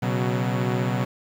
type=chord; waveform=sawtooth; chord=B suspended second; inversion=none; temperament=equal with one note detuned; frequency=123.47 / 138.59 / 186.28 Hz; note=B2 / C#3 / F#3; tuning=0 / 0 / +12 cents; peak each=-20 / -26 / -23 dBFS; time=0.02-1.05 s; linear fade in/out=10 ms; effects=low-pass 3000 Hz 12 dB/octave + 8-bit